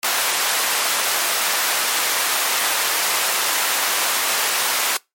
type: high-pass noise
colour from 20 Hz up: pink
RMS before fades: -20 dBFS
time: 0.03-4.97 s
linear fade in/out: 2 ms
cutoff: 830 Hz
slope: 12 dB/octave
effects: noise-tail reverb RT60 0.2 s tail -24 dB re dry + MP3 64 kbps